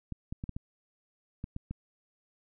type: clicks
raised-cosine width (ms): 5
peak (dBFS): -24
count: 8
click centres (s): 0.123 / 0.325 / 0.439 / 0.493 / 0.565 / 1.441 / 1.564 / 1.71
effects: none